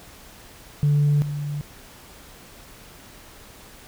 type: tone pair in turn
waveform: sine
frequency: 145.9 / 145.9 Hz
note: D3 / D3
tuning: -11 / -11 cents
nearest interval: unison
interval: 0 cents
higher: neither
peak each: -14 / -25 dBFS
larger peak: first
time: 0.83-1.22 / 1.22-1.61 s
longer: neither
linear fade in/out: 0 ms
effects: tanh soft clip ceiling -13 dBFS + pink hiss -46 dBFS RMS until 3.87 s